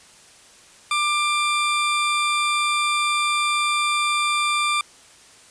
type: tone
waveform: 20% pulse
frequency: 1187 Hz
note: D6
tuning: 18 cents sharp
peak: -14 dBFS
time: 0.91-4.81 s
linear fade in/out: 2 ms
effects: white hiss -49 dBFS RMS until 5.5 s + resampled to 22050 Hz